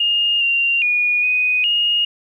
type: tone with pitch steps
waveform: sine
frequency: 2836 / 2771 / 2449 / 2491 / 2857 Hz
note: F7 / F7 / D#7 / D#7 / F7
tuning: +26 / -14 / -28 / +1 / +39 cents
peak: -14 dBFS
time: 0-2.05 s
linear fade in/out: 5 ms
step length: 410 ms
effects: 9-bit